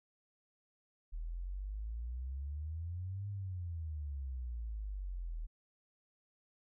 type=exponential two-way sweep; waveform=sine; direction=up then down; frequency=38.85 to 102.3 to 38.85 Hz; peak=-38 dBFS; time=1.12-5.47 s; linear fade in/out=20 ms; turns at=3.29 s; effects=none